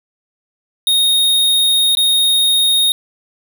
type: tone with dropouts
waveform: square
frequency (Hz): 3717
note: A#7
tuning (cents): -6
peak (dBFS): -11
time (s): 0.87-2.92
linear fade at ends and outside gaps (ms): 1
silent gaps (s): 1.951-1.971
effects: none